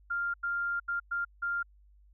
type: tone bursts at uneven times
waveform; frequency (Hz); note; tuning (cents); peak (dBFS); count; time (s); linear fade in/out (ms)
sine; 1396.9; F6; 0; -29; 5; 0.1-0.34 / 0.43-0.8 / 0.88-1 / 1.11-1.25 / 1.42-1.63; 10
effects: added 50 Hz sine -57 dBFS peak until 2.13 s